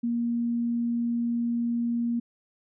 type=tone; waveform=sine; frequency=235.8 Hz; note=A#3; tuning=20 cents sharp; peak=-24 dBFS; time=0.03-2.2 s; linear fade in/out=10 ms; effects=none